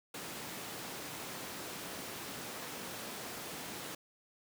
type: high-pass noise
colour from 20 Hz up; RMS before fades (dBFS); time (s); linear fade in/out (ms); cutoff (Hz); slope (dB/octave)
pink; -44; 0.14-3.95; 5; 180; 12
effects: none